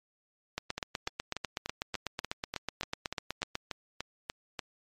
two click trains, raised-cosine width 0.2 ms, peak -15 / -17 dBFS, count 25 / 14, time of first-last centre 0.58-3.554 / 0.78-4.592 s, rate 8.07 / 3.41 Hz, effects MP3 64 kbps

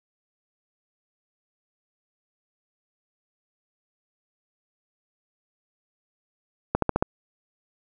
accelerating click train, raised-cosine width 1 ms, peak -6 dBFS, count 5, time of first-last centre 6.75-7.025 s, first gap 73 ms, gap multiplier 0.96, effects none

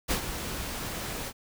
pink noise with ADSR envelope, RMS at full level -26 dBFS, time 0.08-1.33 s, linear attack 30 ms, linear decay 89 ms, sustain -9 dB, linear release 56 ms, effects none

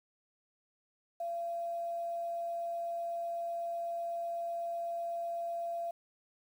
sine tone with quantisation, 682 Hz, F5, 41 cents flat, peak -34 dBFS, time 1.2-5.91 s, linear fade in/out 5 ms, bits 10, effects none

